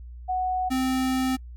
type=tone pair in turn; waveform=sine / square; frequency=740 / 259.8 Hz; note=F#5 / C4; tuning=0 / -12 cents; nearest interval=octave + tritone; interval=1812 cents; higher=first; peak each=-23 dBFS; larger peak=neither; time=0.28-0.7 / 0.7-1.37 s; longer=second; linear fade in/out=20 ms; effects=noise-tail reverb RT60 0.1 s tail -26 dB re dry + added 60 Hz sine -38 dBFS peak until 1.56 s